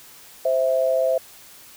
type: tone pair together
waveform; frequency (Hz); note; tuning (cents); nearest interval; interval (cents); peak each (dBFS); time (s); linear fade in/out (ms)
sine; 522.1 / 657; C5 / E5; -4 / -6; major third; 398; -20; 0.45-1.18; 5
effects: white hiss -46 dBFS RMS until 1.76 s